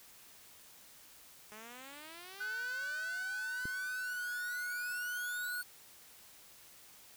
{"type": "exponential sweep", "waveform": "5% pulse", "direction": "up", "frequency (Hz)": [209.3, 4435], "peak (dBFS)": -38, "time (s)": [1.52, 5.63], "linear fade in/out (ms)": 0}
{"type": "tone with pitch glide", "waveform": "triangle", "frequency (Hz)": [1504, 1463.7], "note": ["F#6", "F#6"], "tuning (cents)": [28, -19], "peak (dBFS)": -35, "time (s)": [2.4, 5.62], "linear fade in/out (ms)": 10, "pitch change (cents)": -47, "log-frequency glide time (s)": [4.01, 4.21]}
{"type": "click", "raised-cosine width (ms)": 3, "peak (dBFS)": -31, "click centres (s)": 3.655}
{"effects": ["white hiss -58 dBFS RMS until 7.16 s"]}